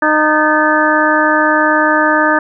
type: harmonic tone with a mistuned harmonic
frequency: 306.4 Hz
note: D#4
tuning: 27 cents flat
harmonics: 1 / 2 / 3 / 4 / 5 / 6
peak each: -16 / -16 / -16 / -16 / -16 / -16 dBFS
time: 0.02-2.39 s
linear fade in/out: 5 ms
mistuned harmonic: 6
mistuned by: -100 cents
effects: none